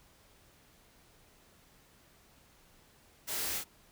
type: noise with echo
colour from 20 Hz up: white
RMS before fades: -38 dBFS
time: 3.27-3.59 s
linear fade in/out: 20 ms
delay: 27 ms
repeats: 2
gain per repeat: -2 dB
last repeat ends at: 3.644 s
effects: pink hiss -63 dBFS RMS until 3.91 s